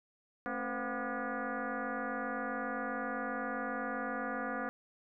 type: tone with frequency modulation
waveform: sine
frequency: 466.2 Hz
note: A#4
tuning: in tune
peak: -34 dBFS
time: 0.46-4.69 s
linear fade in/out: 0 ms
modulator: 245 Hz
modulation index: 5
effects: none